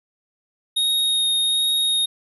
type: tone with vibrato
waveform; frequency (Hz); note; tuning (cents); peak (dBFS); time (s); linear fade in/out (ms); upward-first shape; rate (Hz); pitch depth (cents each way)
square; 3729; A#7; 0; -18; 0.76-2.06; 10; sine; 1.3; 9
effects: none